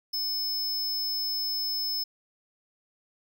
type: tone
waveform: square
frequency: 5220 Hz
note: E8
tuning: 18 cents flat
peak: -28 dBFS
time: 0.13-2.04 s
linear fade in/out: 10 ms
effects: none